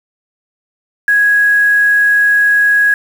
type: tone with quantisation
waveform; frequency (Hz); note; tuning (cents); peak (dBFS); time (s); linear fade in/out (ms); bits
sine; 1661.2; G#6; 0; -7; 1.08-2.94; 2; 5
effects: none